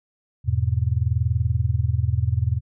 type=chord; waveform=sine; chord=E major; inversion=none; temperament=just; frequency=82.41 / 103.01 / 123.61 Hz; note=E2 / G#2 / B2; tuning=0 / -14 / +2 cents; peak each=-23 dBFS; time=0.44-2.61 s; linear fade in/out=50 ms; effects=none